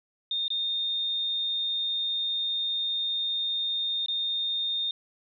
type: tone with dropouts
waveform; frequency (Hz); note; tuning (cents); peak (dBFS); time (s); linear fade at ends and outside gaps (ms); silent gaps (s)
sine; 3655; A#7; -35; -26; 0.31-4.91; 2; 0.481-0.503 / 4.061-4.083
effects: none